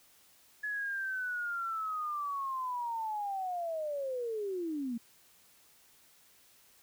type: linear sweep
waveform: sine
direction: down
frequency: 1706 to 224 Hz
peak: -33 dBFS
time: 0.63-4.98 s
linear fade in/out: 10 ms
effects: white hiss -63 dBFS RMS until 6.82 s